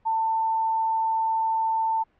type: tone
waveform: sine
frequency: 893 Hz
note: A5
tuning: 25 cents sharp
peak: -21 dBFS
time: 0.05-2.04 s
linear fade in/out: 20 ms
effects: pink hiss -65 dBFS RMS until 2.19 s + low-pass 2000 Hz 12 dB/octave